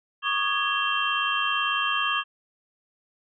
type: tone cluster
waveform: sine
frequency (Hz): 1119 / 1217 / 1665 / 2725 / 3155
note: C#6 / D#6 / G#6 / F7 / G7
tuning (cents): +16 / -39 / +4 / -43 / +10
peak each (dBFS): -29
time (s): 0.22-2.24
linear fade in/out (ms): 50
effects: none